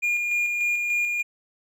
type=tone with tremolo; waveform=triangle; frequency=2421 Hz; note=D#7; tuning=48 cents flat; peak=-19 dBFS; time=0.02-1.23 s; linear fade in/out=20 ms; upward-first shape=square; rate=3.4 Hz; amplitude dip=30%; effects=none